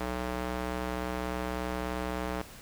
square tone with band-pass filter, 61.74 Hz, B1, in tune, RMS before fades -34 dBFS, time 0-2.42 s, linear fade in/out 5 ms, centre 870 Hz, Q 0.54, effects pink hiss -49 dBFS RMS until 2.61 s

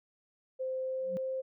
sine tone with pitch glide, 520 to 524.5 Hz, C5 to C5, -11 to +4 cents, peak -32 dBFS, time 0.59-1.42 s, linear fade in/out 20 ms, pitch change +15 cents, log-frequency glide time 0.82-1.13 s
sine tone with exponential growth, 187.5 Hz, F#3, 23 cents sharp, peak -34 dBFS, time 0.99-1.17 s, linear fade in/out 0 ms, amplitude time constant 37 ms
effects none

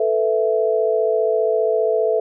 sine chord, A suspended second, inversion none, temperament just, 440 / 495 / 660 Hz, A4 / B4 / E5, 0 / +4 / +2 cents, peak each -18 / -22 / -20 dBFS, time 0-2.2 s, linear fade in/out 5 ms, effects none

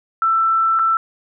sine tone with dropouts, 1332 Hz, E6, 18 cents sharp, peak -13 dBFS, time 0.22-0.97 s, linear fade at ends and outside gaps 1 ms, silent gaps 0.79-0.794 s, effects none

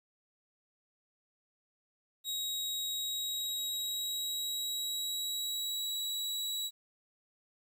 sawtooth tone with pitch glide, 3804 to 3893 Hz, A#7 to B7, +34 to -26 cents, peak -31 dBFS, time 2.24-6.71 s, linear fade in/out 50 ms, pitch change +40 cents, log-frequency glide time 2.92-5.9 s, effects 11-bit

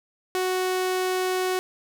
sawtooth tone, 370 Hz, F#4, in tune, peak -19 dBFS, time 0.35-1.59 s, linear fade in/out 0 ms, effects none

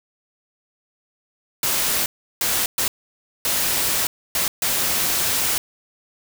white noise bursts at uneven times, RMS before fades -21 dBFS, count 6, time 1.63-2.06 / 2.41-2.66 / 2.78-2.88 / 3.45-4.07 / 4.35-4.48 / 4.62-5.58 s, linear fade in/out 2 ms, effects none

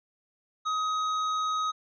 sine tone with hard clipping, 1262 Hz, D#6, 24 cents sharp, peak -28 dBFS, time 0.65-1.72 s, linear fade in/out 20 ms, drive 9 dB, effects resampled to 16000 Hz

